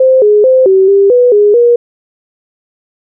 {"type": "tone with pitch steps", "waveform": "sine", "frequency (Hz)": [521, 418.5, 518, 381.9, 396.7, 492.4, 413.9, 477.3], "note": ["C5", "G#4", "C5", "G4", "G4", "B4", "G#4", "A#4"], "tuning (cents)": [-7, 13, -17, -45, 21, -5, -6, 41], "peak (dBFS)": -3, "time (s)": [0, 1.76], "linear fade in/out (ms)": 5, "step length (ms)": 220, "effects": []}